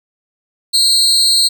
35% pulse tone with amplitude modulation, 4186 Hz, C8, in tune, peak -4 dBFS, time 0.73-1.49 s, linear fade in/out 20 ms, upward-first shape sine, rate 289 Hz, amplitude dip 85%, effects none

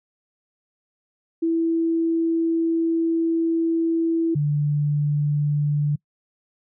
sine tone pair in turn, 329.8 / 146.91 Hz, E4 / D3, +1 / +1 cents, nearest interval octave + major second, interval 1400 cents, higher first, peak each -18 dBFS, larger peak neither, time 1.42-4.35 / 4.35-5.96 s, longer first, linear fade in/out 10 ms, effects noise-tail reverb RT60 0.1 s tail -25 dB re dry

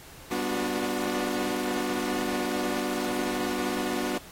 sawtooth chord, G major seventh, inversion none, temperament equal with one note detuned, 196 / 246.9 / 293.7 / 362.4 Hz, G3 / B3 / D4 / F#4, 0 / 0 / 0 / -36 cents, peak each -33 / -28 / -29 / -28 dBFS, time 0.31-4.18 s, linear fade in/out 5 ms, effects pink hiss -48 dBFS RMS until 4.31 s + AAC 48 kbps

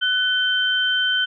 sine tone pair together, 1496 / 3101 Hz, F#6 / G7, +19 / -19 cents, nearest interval octave + minor second, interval 1262 cents, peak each -20 dBFS, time 0.01-1.26 s, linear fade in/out 20 ms, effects none

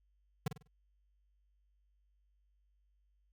square tone with echo, 150.4 Hz, D3, 42 cents sharp, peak -31 dBFS, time 0.46-0.48 s, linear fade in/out 5 ms, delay 49 ms, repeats 4, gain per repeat -9 dB, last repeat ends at 0.676 s, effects added 50 Hz sine -70 dBFS peak until 3.32 s

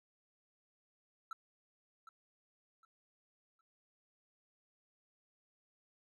triangle tone with echo, 1326 Hz, E6, 10 cents sharp, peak -39 dBFS, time 1.31-1.33 s, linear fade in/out 2 ms, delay 760 ms, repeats 3, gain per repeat -11 dB, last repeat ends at 3.61 s, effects none

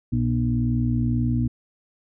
harmonic tone with a mistuned harmonic, 60.4 Hz, B1, 38 cents flat, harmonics 1 / 2 / 4 / 5, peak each -28 / -22 / -24 / -31 dBFS, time 0.12-1.48 s, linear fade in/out 10 ms, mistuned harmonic 2, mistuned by -16 cents, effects none

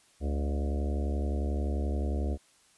harmonic tone with a mistuned harmonic, 71.4 Hz, D2, 48 cents flat, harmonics 1 / 3 / 4 / 5 / 6 / 7 / 8 / 9 / 10, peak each -28 / -38 / -40 / -42 / -44 / -45 / -46 / -47 / -48 dBFS, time 0.2-2.38 s, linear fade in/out 50 ms, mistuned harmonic 9, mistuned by -59 cents, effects white hiss -63 dBFS RMS until 2.77 s + resampled to 24000 Hz

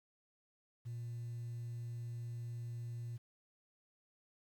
sine tone, 118.2 Hz, A#2, 24 cents sharp, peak -39 dBFS, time 0.85-3.18 s, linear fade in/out 20 ms, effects tanh soft clip ceiling -39 dBFS + 11-bit

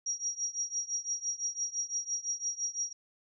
sine tone with tremolo, 5690 Hz, F8, 31 cents sharp, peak -28 dBFS, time 0.06-2.93 s, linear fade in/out 5 ms, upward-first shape triangle, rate 5.9 Hz, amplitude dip 95%, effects none

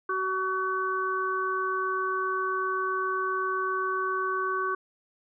harmonic tone, 377.3 Hz, F#4, 34 cents sharp, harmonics 1 / 3 / 4, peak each -32 / -28 / -32 dBFS, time 0.09-4.75 s, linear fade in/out 5 ms, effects none

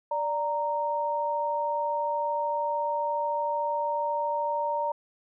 sine tone pair together, 586 / 928.2 Hz, D5 / A#5, -4 / -8 cents, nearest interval minor sixth, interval 796 cents, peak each -30 / -27 dBFS, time 0.11-4.92 s, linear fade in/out 5 ms, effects none

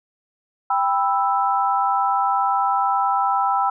sine chord, E minor, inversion first, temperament just, 791.1 / 988.9 / 1318.5 Hz, G5 / B5 / E6, +16 / +2 / 0 cents, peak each -20 / -22 / -22 dBFS, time 0.7-3.7 s, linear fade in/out 5 ms, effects none

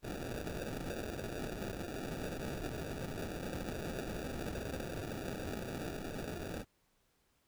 white noise with sample-and-hold, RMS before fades -41 dBFS, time 0.02-6.65 s, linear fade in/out 50 ms, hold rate 1050 Hz, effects pink hiss -75 dBFS RMS until 7.47 s

